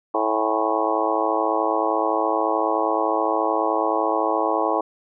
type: harmonic tone with a mistuned harmonic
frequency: 109.5 Hz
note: A2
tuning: 8 cents flat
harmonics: 3 / 4 / 5 / 6 / 7 / 8 / 9 / 10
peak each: -27 / -27 / -27 / -27 / -27 / -27 / -27 / -27 dBFS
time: 0.14-4.81 s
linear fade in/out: 5 ms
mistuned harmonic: 8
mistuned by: -72 cents
effects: none